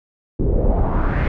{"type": "noise with low-pass filter sweep", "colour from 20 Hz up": "brown", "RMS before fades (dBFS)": -17, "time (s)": [0.39, 1.28], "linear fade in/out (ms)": 5, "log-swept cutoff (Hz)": [340, 2200], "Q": 2.7, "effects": []}